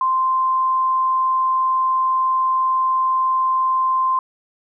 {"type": "tone", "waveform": "sine", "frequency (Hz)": 1043, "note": "C6", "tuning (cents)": -6, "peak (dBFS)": -15, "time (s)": [0.01, 4.19], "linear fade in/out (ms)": 2, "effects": []}